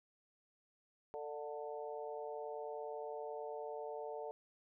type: harmonic tone with a mistuned harmonic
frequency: 148.3 Hz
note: D3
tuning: 17 cents sharp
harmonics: 3 / 4 / 5 / 6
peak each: -45 / -47 / -49 / -51 dBFS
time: 1.14-4.31 s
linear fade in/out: 0 ms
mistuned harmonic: 5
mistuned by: -25 cents
effects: none